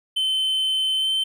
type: tone with pitch glide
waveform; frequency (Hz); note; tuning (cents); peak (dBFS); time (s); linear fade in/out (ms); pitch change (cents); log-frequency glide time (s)
triangle; 3070 to 3093; G7 to G7; -37 to -24; -18; 0.16-1.24; 10; +13; 0.97-1.08
effects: none